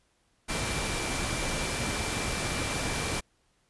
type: tone in noise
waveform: sine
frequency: 2349 Hz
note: D7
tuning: in tune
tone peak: -39 dBFS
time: 0.48-3.21 s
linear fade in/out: 20 ms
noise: pink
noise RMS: -31 dBFS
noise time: 0.48-3.21 s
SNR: -11 dB
effects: pink hiss -70 dBFS RMS until 3.69 s + resampled to 24000 Hz